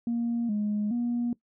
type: tone with pitch steps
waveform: sine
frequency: 234.9 / 208.9 / 239.3 Hz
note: A#3 / G#3 / A#3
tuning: +13 / +10 / +46 cents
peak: -24 dBFS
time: 0.07-1.33 s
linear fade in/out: 2 ms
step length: 420 ms
effects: noise-tail reverb RT60 0.1 s tail -20 dB re dry + tanh soft clip ceiling -22 dBFS